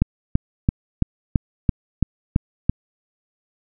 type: click train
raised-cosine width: 5 ms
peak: -3 dBFS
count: 9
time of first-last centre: 0.02-2.696 s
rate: 2.99 Hz
effects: none